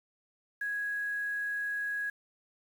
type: tone with quantisation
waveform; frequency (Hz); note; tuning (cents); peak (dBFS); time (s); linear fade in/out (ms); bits
sine; 1661.2; G#6; 0; -31; 0.61-2.1; 5; 9
effects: none